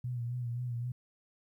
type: tone with vibrato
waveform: sine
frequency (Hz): 121.4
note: B2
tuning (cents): -29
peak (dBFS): -33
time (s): 0.04-0.92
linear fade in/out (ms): 5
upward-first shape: sine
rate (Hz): 3.8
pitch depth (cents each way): 49
effects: 12-bit